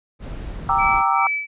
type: noise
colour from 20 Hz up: brown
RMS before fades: -31 dBFS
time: 0.19-1.04 s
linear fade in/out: 50 ms
type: chord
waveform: sine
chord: E half-diminished seventh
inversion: first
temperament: equal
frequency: 784 / 932.3 / 1174.7 / 1318.5 Hz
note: G5 / Bb5 / D6 / E6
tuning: 0 / 0 / 0 / 0 cents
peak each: -21 dBFS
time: 0.69-1.27 s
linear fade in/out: 2 ms
type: tone with tremolo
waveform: sine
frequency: 2302 Hz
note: D7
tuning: 35 cents flat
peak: -19 dBFS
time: 0.78-1.47 s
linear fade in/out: 20 ms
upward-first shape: sine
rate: 2.4 Hz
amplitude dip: 90%
effects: resampled to 8000 Hz